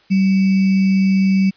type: tone with sample-and-hold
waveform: sine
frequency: 192.4 Hz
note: G3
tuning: 32 cents flat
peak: -11 dBFS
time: 0.1-1.51 s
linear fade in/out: 20 ms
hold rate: 2450 Hz
effects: white hiss -53 dBFS RMS until 1.56 s + resampled to 11025 Hz